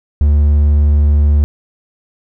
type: tone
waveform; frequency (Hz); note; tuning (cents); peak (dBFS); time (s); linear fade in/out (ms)
triangle; 73.42; D2; 0; -5; 0.21-1.44; 0
effects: none